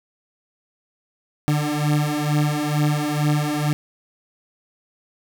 30% pulse beating tone pair, 147.9 / 150.1 Hz, D3 / D3, +13 / +38 cents, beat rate 2.2 Hz, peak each -19 dBFS, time 1.48-3.73 s, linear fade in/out 0 ms, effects none

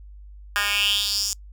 10% pulse tone with high-pass filter sweep, 204.1 Hz, G#3, 30 cents flat, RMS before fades -23 dBFS, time 0.56-1.33 s, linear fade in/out 0 ms, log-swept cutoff 1700 to 6400 Hz, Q 4.8, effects noise-tail reverb RT60 0.1 s tail -25 dB re dry + added 50 Hz sine -40 dBFS peak until 1.52 s

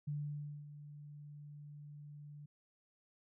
sine tone with ADSR envelope, 146.83 Hz, D3, in tune, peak -36 dBFS, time 0.07-2.46 s, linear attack 11 ms, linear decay 570 ms, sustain -13 dB, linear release 7 ms, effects none

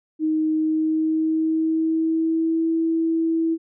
sine tone with pitch glide, 312.8 to 326.8 Hz, D#4 to E4, +9 to -15 cents, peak -18 dBFS, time 0.19-3.58 s, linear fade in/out 50 ms, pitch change +76 cents, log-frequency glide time 0.53-2.68 s, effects none

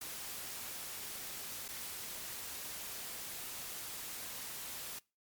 white noise with dropouts, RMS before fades -44 dBFS, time 0.01-4.99 s, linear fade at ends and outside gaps 5 ms, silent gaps 1.682-1.686 s, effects noise-tail reverb RT60 0.3 s tail -24 dB re dry + MP3 96 kbps

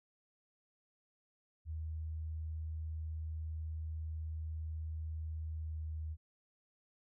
sine tone with pitch glide, 79.1 to 78.46 Hz, D#2 to D#2, +29 to +15 cents, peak -38 dBFS, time 1.65-6.17 s, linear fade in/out 50 ms, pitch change -14 cents, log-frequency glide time 5.54-5.82 s, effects none

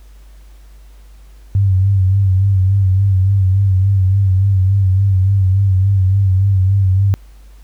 sine tone with vibrato, 96.3 Hz, G2, 30 cents flat, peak -9 dBFS, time 1.55-7.14 s, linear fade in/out 0 ms, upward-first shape sine, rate 3.5 Hz, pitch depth 59 cents each way, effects added 50 Hz sine -37 dBFS peak until 7.63 s + pink hiss -53 dBFS RMS until 7.63 s

